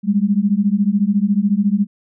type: beating tone pair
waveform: sine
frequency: 196 / 210 Hz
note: G3 / G#3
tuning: 0 / +19 cents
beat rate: 14 Hz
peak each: -16 dBFS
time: 0.03-1.87 s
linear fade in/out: 50 ms
effects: none